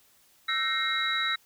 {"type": "tone cluster", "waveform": "sine", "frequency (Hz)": [1329, 1547, 1863, 2127, 3886], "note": ["E6", "G6", "A#6", "C7", "B7"], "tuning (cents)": [14, -23, -2, 28, -29], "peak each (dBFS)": [-31, -36, -31, -33, -29], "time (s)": [0.48, 1.36], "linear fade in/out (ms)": 10, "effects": ["tanh soft clip ceiling -15 dBFS", "white hiss -62 dBFS RMS until 1.45 s"]}